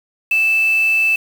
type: tone with quantisation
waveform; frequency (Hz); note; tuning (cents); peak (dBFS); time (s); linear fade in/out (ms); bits
sine; 2637; E7; 0; -12; 0.31-1.16; 5; 5
effects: none